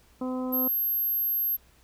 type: harmonic tone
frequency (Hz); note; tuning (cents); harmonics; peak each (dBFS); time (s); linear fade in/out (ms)
255.4; C4; -42; 1 / 2 / 3 / 4 / 5; -29 / -35 / -43 / -41 / -46; 0.21-0.68; 5
type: tone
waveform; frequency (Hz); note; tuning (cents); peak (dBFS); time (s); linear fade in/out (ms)
sine; 12540; G9; -1; -24; 0.52-1.57; 20
effects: added 60 Hz sine -61 dBFS peak until 1.83 s + pink hiss -61 dBFS RMS until 1.83 s